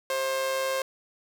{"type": "tone with amplitude modulation", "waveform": "sawtooth", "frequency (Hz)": 531, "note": "C5", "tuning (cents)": 25, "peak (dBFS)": -20, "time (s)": [0.1, 0.82], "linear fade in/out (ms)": 2, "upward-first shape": "sine", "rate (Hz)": 140, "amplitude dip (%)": 45, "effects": []}